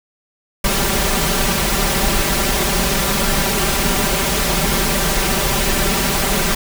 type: noise with comb filter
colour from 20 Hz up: pink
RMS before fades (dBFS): -17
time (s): 0.64-6.55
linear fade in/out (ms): 5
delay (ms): 5.1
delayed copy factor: +0.85
effects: none